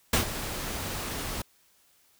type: noise with ADSR envelope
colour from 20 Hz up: pink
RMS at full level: -21 dBFS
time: 0.13-1.42 s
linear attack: 5 ms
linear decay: 110 ms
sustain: -13 dB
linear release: 5 ms
effects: white hiss -64 dBFS RMS until 2.19 s